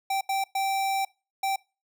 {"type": "tone bursts at uneven times", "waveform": "square", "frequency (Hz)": 779, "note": "G5", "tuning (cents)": -11, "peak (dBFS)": -25, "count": 4, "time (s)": [[0.1, 0.21], [0.29, 0.44], [0.55, 1.05], [1.43, 1.56]], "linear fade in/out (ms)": 5, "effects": ["noise-tail reverb RT60 0.3 s tail -24 dB re dry"]}